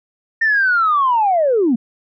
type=linear sweep; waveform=sine; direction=down; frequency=1827 to 213.1 Hz; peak=-11 dBFS; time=0.41-1.76 s; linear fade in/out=10 ms; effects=tanh soft clip ceiling -7 dBFS